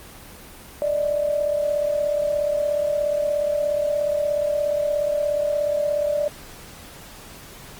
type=tone pair together; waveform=sine; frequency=587.3 / 624.2 Hz; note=D5 / D#5; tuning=0 / +5 cents; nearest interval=minor second; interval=105 cents; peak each=-20 / -27 dBFS; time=0.82-6.28 s; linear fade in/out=0 ms; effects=pink hiss -42 dBFS RMS until 7.79 s + Opus 24 kbps